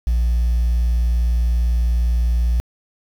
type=tone; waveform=sine; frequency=58.8 Hz; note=A#1; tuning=16 cents sharp; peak=-12 dBFS; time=0.07-2.6 s; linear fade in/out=0 ms; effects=tanh soft clip ceiling -13 dBFS + 7-bit